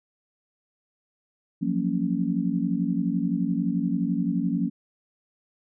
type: chord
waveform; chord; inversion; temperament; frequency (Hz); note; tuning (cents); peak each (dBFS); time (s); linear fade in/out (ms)
sine; Gb major seventh; third; just; 173.43 / 185 / 231.2 / 277.5; F3 / Gb3 / Bb3 / Db4; -12 / 0 / -14 / +2; -28; 1.61-4.7; 20
effects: none